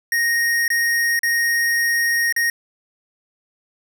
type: tone with dropouts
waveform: square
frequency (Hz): 1864.7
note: A#6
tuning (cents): 0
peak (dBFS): -17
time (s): 0.12-2.5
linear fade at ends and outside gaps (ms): 2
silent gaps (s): 0.68-0.702 / 1.192-1.232 / 2.325-2.363
effects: none